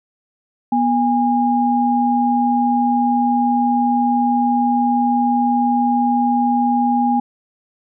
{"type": "tone pair together", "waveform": "sine", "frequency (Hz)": [243.3, 817.3], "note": ["B3", "G#5"], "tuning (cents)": [-26, -28], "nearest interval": "octave + major sixth", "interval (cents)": 2098, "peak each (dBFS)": -16, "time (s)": [0.72, 7.2], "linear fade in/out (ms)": 5, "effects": []}